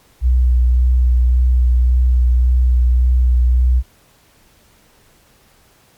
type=tone with vibrato; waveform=sine; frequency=61.74 Hz; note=B1; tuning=in tune; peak=-9 dBFS; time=0.21-3.83 s; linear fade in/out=50 ms; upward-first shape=sine; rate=1.8 Hz; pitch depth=18 cents each way; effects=pink hiss -52 dBFS RMS until 5.97 s + MP3 96 kbps